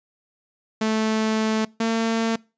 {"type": "tone pair in turn", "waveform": "sawtooth", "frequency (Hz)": [218.9, 226.5], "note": ["A3", "A#3"], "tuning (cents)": [-9, -50], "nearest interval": "minor second", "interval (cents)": 59, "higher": "second", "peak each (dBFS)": -16, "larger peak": "neither", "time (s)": [[0.81, 1.65], [1.8, 2.36]], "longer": "first", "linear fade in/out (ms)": 5, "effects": ["noise-tail reverb RT60 0.3 s tail -24 dB re dry", "resampled to 16000 Hz"]}